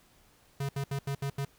square tone bursts at uneven times, 139 Hz, C#3, 5 cents sharp, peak -31 dBFS, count 6, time 0.6-0.69 / 0.76-0.84 / 0.91-0.99 / 1.07-1.15 / 1.22-1.3 / 1.38-1.45 s, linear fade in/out 5 ms, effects pink hiss -63 dBFS RMS until 1.58 s

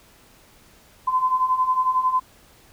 sine beating tone pair, 1016 / 1027 Hz, B5 / C6, +49 / -33 cents, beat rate 11 Hz, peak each -24 / -19 dBFS, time 1.07-2.2 s, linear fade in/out 10 ms, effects pink hiss -53 dBFS RMS until 2.72 s

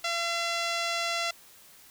5% pulse tone with low-pass filter, 680 Hz, F5, 46 cents flat, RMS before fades -30 dBFS, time 0.04-1.31 s, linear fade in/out 5 ms, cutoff 5100 Hz, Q 0.56, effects white hiss -54 dBFS RMS until 1.9 s

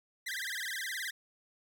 sawtooth tone with vibrato, 1790 Hz, A6, 29 cents sharp, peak -32 dBFS, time 0.26-1.11 s, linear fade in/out 10 ms, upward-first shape sine, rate 19 Hz, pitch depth 240 cents each way, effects none

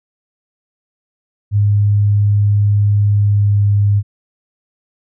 sine tone with pitch glide, 102.8 to 101.97 Hz, G#2 to G#2, -17 to -31 cents, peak -9 dBFS, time 1.51-4.03 s, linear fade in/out 50 ms, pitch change -14 cents, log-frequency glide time 3.09-3.66 s, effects none

